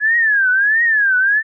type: tone with vibrato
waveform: sine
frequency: 1675 Hz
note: G#6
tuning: 14 cents sharp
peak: -11 dBFS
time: 0-1.43 s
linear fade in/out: 50 ms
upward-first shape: triangle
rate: 1.5 Hz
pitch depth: 220 cents each way
effects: none